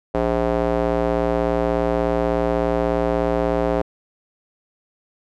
square tone with band-pass filter, 58.27 Hz, A#1, in tune, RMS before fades -20 dBFS, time 0.14-3.82 s, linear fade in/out 5 ms, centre 550 Hz, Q 1.7, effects none

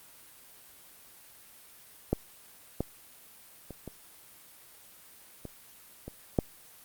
clicks, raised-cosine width 2 ms, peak -12 / -15 / -27 / -25 / -25 / -25 / -10 dBFS, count 7, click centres 2.13 / 2.806 / 3.707 / 3.877 / 5.453 / 6.08 / 6.388 s, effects white hiss -54 dBFS RMS until 6.84 s + Opus 32 kbps

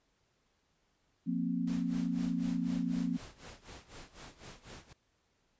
sine chord, F suspended fourth, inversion none, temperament equal with one note detuned, 176.34 / 233.1 / 261.6 Hz, F3 / Bb3 / C4, +17 / 0 / 0 cents, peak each -35 dBFS, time 1.26-3.18 s, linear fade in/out 20 ms
pink noise with tremolo, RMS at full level -48 dBFS, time 1.67-4.93 s, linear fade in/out 5 ms, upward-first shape sine, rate 4 Hz, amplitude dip 85%
effects pink hiss -75 dBFS RMS until 5.59 s + resampled to 16000 Hz

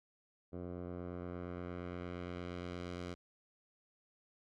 10% pulse tone with low-pass filter sweep, 88.6 Hz, F2, 25 cents sharp, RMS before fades -44 dBFS, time 0.52-3.15 s, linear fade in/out 20 ms, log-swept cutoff 660 to 6000 Hz, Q 0.81, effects none

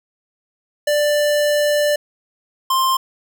square tone pair in turn, 590 / 1051.3 Hz, D5 / C6, +8 / +8 cents, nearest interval minor seventh, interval 1000 cents, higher second, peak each -15 dBFS, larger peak neither, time 0.87-1.96 / 2.7-2.97 s, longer first, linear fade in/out 5 ms, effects none

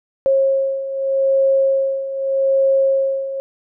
sine beating tone pair, 540 / 540.82 Hz, C#5 / C#5, -45 / -43 cents, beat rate 0.82 Hz, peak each -20 / -15 dBFS, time 0.26-3.4 s, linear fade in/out 0 ms, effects none

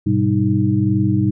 sine tone cluster, 103.4 / 125.5 / 195.7 / 311.4 Hz, G#2 / B2 / G3 / D#4, -7 / +28 / -3 / +2 cents, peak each -19 dBFS, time 0.06-1.31 s, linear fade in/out 10 ms, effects none

